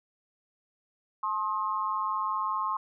sine tone with amplitude modulation, 1065 Hz, C6, 30 cents sharp, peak -23 dBFS, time 1.23-2.77 s, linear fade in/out 5 ms, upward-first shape sine, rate 195 Hz, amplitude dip 90%, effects none

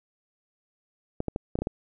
clicks, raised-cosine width 2 ms, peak -15 dBFS, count 7, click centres 1.204 / 1.283 / 1.361 / 1.555 / 1.589 / 1.62 / 1.671 s, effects none

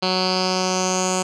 10% pulse tone with low-pass filter sweep, 185.2 Hz, F#3, 2 cents sharp, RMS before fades -21 dBFS, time 0.02-1.23 s, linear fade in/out 10 ms, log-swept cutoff 4200 to 7400 Hz, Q 6, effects none

